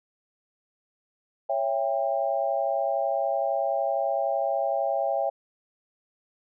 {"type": "chord", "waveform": "sine", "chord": "C# diminished", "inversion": "none", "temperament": "just", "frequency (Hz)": [554.4, 665.2, 798.3], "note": ["C#5", "E5", "G5"], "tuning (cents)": [0, 16, 31], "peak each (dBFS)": [-28, -27, -28], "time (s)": [1.49, 5.3], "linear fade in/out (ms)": 10, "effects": []}